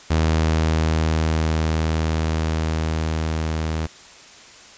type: tone with level ramp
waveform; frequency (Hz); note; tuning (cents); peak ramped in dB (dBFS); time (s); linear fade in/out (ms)
sawtooth; 79.5; D#2; +38; -12 to -18; 0.1-3.87; 10
effects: white hiss -44 dBFS RMS until 4.77 s + resampled to 16000 Hz